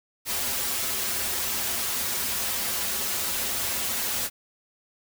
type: noise with comb filter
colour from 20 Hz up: white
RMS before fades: -28 dBFS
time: 0.25-4.3 s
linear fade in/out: 50 ms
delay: 6.6 ms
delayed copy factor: -0.75
effects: none